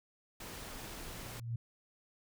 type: noise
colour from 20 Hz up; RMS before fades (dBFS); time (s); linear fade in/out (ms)
pink; -46; 0.4-1.4; 5
type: tone with exponential growth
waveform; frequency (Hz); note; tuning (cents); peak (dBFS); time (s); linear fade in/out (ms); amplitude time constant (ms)
sine; 116.54; A#2; 0; -32; 1.05-1.56; 5; 110
effects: none